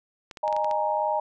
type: clicks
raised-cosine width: 0.2 ms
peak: -22 dBFS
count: 7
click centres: 0.312 / 0.372 / 0.479 / 0.527 / 0.565 / 0.645 / 0.712 s
type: chord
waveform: sine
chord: D# suspended fourth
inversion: none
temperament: equal with one note detuned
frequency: 614 / 830.6 / 932.3 Hz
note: D#5 / G#5 / A#5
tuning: -23 / 0 / 0 cents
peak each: -27 dBFS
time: 0.43-1.2 s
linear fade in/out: 5 ms
effects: none